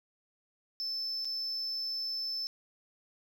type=tone with dropouts; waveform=sine; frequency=5274 Hz; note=E8; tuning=in tune; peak=-31 dBFS; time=0.8-2.47 s; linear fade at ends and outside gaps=0 ms; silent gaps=1.247-1.253 s; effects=tanh soft clip ceiling -31 dBFS + 10-bit